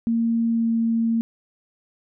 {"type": "tone with pitch glide", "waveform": "sine", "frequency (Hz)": [230, 228.4], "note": ["A#3", "A#3"], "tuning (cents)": [-23, -35], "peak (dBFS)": -18, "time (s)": [0.07, 1.21], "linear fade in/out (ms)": 0, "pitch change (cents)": -12, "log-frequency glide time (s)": [0.49, 0.71], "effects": []}